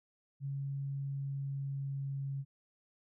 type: tone with pitch glide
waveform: sine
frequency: 138.59 to 137.63 Hz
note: C#3 to C#3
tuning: 0 to -12 cents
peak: -35 dBFS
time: 0.4-2.45 s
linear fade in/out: 50 ms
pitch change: -12 cents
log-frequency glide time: 0.93-2.31 s
effects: none